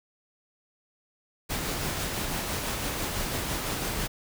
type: noise with tremolo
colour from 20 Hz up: pink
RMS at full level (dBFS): -30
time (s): 1.49-4.08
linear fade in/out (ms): 20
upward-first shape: sine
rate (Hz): 6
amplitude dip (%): 25
effects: none